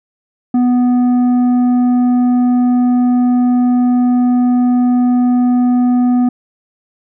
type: tone with tanh clipping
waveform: sine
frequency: 246.9 Hz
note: B3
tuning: in tune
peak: -10 dBFS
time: 0.54-6.29 s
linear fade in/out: 5 ms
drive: 7 dB
effects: none